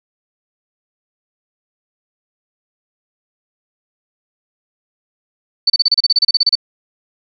sine tone bursts, 4521 Hz, C#8, 33 cents sharp, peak -8 dBFS, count 15, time 5.67-6.554 s, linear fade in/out 5 ms, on 30 ms, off 31 ms, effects none

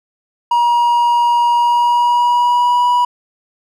triangle tone with pitch glide, 953 to 975.3 Hz, A#5 to B5, +38 to -22 cents, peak -8 dBFS, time 0.51-3.05 s, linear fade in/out 5 ms, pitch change +40 cents, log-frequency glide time 1.55-2.88 s, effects none

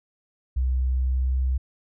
sine tone with pitch glide, 63.9 to 64.64 Hz, C2 to C2, -40 to -20 cents, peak -20 dBFS, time 0.56-1.58 s, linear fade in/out 10 ms, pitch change +20 cents, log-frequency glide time 0.78-1.39 s, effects none

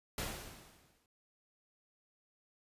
pink noise with exponential decay, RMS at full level -37 dBFS, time 0.18-1.06 s, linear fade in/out 2 ms, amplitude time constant 190 ms, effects resampled to 32000 Hz

